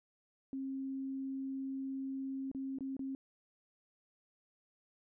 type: tone with dropouts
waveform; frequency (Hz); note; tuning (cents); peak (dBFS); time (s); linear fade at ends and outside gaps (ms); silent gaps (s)
sine; 268.3; C4; +44; -37; 0.53-3.15; 1; 2.515-2.548 / 2.786-2.807 / 2.967-2.993
effects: none